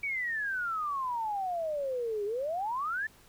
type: exponential two-way sweep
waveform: sine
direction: down then up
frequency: 2300 to 399.5 to 1800 Hz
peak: -30 dBFS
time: 0.03-3.07 s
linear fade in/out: 5 ms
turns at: 2.25 s
effects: pink hiss -59 dBFS RMS until 3.28 s